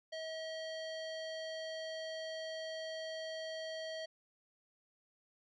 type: tone with low-pass filter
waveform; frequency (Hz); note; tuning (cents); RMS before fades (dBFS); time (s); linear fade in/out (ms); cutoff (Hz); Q
square; 640; D#5; +49; -43; 0.12-4.06; 10; 4300; 2.7
effects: none